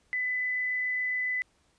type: tone with frequency modulation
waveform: sine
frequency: 2003 Hz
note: B6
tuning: 24 cents sharp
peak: -27 dBFS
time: 0.13-1.42 s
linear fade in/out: 0 ms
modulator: 27.1 Hz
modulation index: 0.36
effects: pink hiss -68 dBFS RMS until 1.78 s + resampled to 22050 Hz